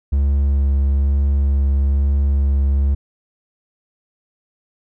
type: tone with vibrato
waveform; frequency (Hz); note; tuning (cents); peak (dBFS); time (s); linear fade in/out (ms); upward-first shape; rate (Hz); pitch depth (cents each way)
triangle; 69.5; C#2; +5; -11; 0.12-2.95; 10; sine; 1.1; 13
effects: none